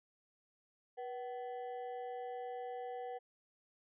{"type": "ring-modulated tone", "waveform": "triangle", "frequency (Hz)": 622.3, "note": "D#5", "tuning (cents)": 0, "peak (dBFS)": -36, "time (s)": [0.97, 3.19], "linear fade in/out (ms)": 20, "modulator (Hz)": 136, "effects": ["resampled to 8000 Hz"]}